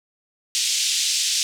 white band-pass noise, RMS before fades -22 dBFS, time 0.55-1.43 s, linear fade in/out 0 ms, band 2800 to 7400 Hz, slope 24 dB/octave, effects none

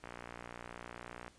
click train, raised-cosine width 0.5 ms, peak -30 dBFS, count 75, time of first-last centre 0.04-1.28 s, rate 59.7 Hz, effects pink hiss -64 dBFS RMS until 1.38 s + resampled to 22050 Hz

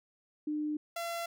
sine / sawtooth tone pair in turn, 301.3 / 679.5 Hz, D4 / F5, +44 / -48 cents, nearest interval octave + major second, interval 1408 cents, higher second, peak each -31 / -31 dBFS, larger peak neither, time 0.47-0.77 / 0.96-1.26 s, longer neither, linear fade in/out 5 ms, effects none

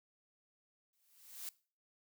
blue noise with exponential growth, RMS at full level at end -42 dBFS, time 0.93-1.49 s, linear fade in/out 1 ms, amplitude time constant 120 ms, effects noise-tail reverb RT60 0.4 s tail -21 dB re dry

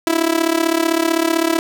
sawtooth tone with amplitude modulation, 329.6 Hz, E4, in tune, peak -7 dBFS, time 0.07-1.59 s, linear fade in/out 0 ms, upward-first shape sine, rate 35.7 Hz, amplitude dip 85%, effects none

